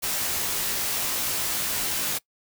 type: noise with comb filter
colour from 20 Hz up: white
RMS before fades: -27 dBFS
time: 0.02-2.19 s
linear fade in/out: 20 ms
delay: 18 ms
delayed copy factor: -0.75
effects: noise-tail reverb RT60 0.1 s tail -22 dB re dry